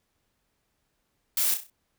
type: noise with echo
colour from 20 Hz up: blue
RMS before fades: -25 dBFS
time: 1.37-1.54 s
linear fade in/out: 2 ms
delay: 32 ms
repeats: 5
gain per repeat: -7 dB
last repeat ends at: 1.7 s
effects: pink hiss -75 dBFS RMS until 1.98 s